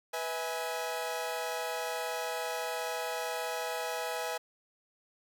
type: chord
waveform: sawtooth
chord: E major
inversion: second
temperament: equal with one note detuned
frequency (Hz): 493.9 / 645.7 / 830.6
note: B4 / E5 / G#5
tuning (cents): 0 / -36 / 0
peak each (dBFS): -34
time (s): 0.13-4.38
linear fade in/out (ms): 10
effects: none